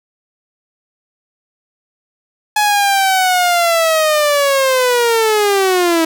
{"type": "linear sweep", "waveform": "sawtooth", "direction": "down", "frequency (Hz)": [846, 321.1], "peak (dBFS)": -7, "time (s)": [2.56, 6.05], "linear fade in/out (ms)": 5, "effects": []}